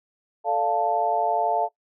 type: harmonic tone with a mistuned harmonic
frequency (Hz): 146.83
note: D3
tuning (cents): 0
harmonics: 3 / 4 / 5 / 6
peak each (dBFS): -29 / -29 / -23 / -25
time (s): 0.44-1.69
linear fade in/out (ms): 50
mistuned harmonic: 5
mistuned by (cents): -85
effects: noise-tail reverb RT60 0.1 s tail -19 dB re dry